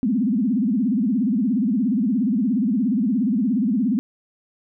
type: tone with vibrato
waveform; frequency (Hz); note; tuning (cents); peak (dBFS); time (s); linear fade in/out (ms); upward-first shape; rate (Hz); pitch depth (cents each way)
sine; 229.6; A#3; -26; -17; 0.03-3.99; 0; sine; 17; 270
effects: none